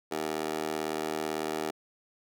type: tone with high-pass filter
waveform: 15% pulse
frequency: 78 Hz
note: D#2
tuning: 5 cents sharp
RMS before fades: -33 dBFS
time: 0.11-1.71 s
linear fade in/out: 10 ms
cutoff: 440 Hz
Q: 2.7
effects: none